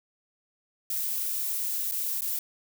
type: noise with dropouts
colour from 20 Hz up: violet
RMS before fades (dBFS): -30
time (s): 0.9-2.39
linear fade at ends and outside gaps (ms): 2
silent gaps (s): 1.913-1.92 / 2.209-2.219
effects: none